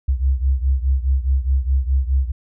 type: beating tone pair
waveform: sine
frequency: 65 / 69.8 Hz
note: C2 / C#2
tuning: -11 / +13 cents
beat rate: 4.8 Hz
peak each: -16 / -19 dBFS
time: 0.08-2.32 s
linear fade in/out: 10 ms
effects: tanh soft clip ceiling -8 dBFS